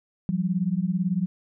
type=beating tone pair; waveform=sine; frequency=173 / 191 Hz; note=F3 / G3; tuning=-16 / -45 cents; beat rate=18 Hz; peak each=-25 dBFS; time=0.29-1.26 s; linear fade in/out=0 ms; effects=none